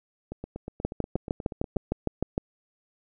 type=two click trains; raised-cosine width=2 ms; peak=-12 / -22 dBFS; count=11 / 13; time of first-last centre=0.85-2.379 / 0.32-1.762 s; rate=6.54 / 8.32 Hz; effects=none